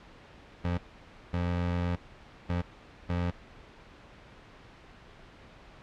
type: tone bursts at uneven times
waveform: 25% pulse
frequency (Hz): 87.7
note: F2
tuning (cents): +8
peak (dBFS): -24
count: 4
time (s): 0.64-0.78 / 1.33-1.96 / 2.49-2.62 / 3.09-3.31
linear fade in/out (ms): 10
effects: pink hiss -52 dBFS RMS until 5.82 s + low-pass 3000 Hz 12 dB/octave